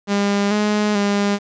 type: tone with pitch steps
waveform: sawtooth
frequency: 201.7 / 209.8 / 202.5 Hz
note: G3 / G#3 / G#3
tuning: +50 / +18 / -43 cents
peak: -12 dBFS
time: 0.07-1.39 s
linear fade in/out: 50 ms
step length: 440 ms
effects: resampled to 16000 Hz + 7-bit